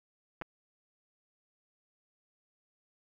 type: clicks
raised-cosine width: 0.5 ms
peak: -24 dBFS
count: 2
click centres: 0.414 / 0.42 s
effects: 10-bit